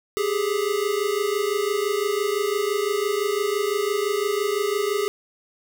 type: tone pair together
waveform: square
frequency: 396.9 / 422.8 Hz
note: G4 / G#4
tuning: +22 / +31 cents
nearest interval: minor second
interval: 109 cents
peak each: -25 dBFS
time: 0.17-5.08 s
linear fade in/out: 0 ms
effects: none